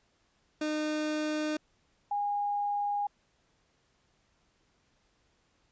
30% pulse / sine tone pair in turn, 305.5 / 817.8 Hz, D#4 / G#5, -32 / -27 cents, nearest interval octave + perfect fourth, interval 1705 cents, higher second, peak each -27 / -28 dBFS, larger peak first, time 0.61-1.57 / 2.11-3.07 s, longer neither, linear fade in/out 5 ms, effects pink hiss -71 dBFS RMS until 5.71 s + resampled to 16000 Hz

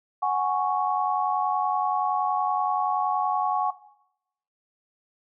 sine chord, F# suspended second, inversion none, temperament equal, 740 / 830.6 / 1108.7 Hz, F#5 / G#5 / C#6, 0 / 0 / 0 cents, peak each -26 dBFS, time 0.22-3.71 s, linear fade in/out 10 ms, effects noise-tail reverb RT60 0.8 s tail -17 dB re dry

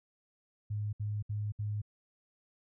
sine tone bursts, 104.7 Hz, G#2, 15 cents sharp, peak -32 dBFS, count 4, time 0.7-1.818 s, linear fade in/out 10 ms, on 230 ms, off 66 ms, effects none

